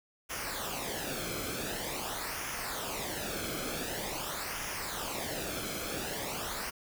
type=noise with flanger; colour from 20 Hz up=pink; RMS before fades=-37 dBFS; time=0.29-6.71 s; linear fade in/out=20 ms; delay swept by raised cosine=0.24 to 1.09 ms; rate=0.46 Hz; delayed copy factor=-0.65; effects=none